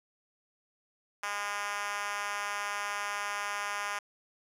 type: tone with high-pass filter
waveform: 5% pulse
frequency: 204.2 Hz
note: G#3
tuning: 29 cents flat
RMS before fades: -35 dBFS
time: 1.23-3.99 s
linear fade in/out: 5 ms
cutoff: 960 Hz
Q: 1.4
effects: low-pass 11000 Hz 12 dB/octave + 10-bit